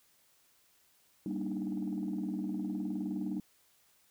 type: chord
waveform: sine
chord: Eb major seventh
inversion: first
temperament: just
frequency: 194.45 / 233.3 / 291.7 / 311.1 Hz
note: G3 / Bb3 / D4 / Eb4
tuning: -14 / +2 / -12 / 0 cents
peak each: -36 / -39 / -39 / -38 dBFS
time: 1.26-3.4 s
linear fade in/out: 2 ms
effects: tanh soft clip ceiling -27 dBFS + white hiss -68 dBFS RMS until 4.1 s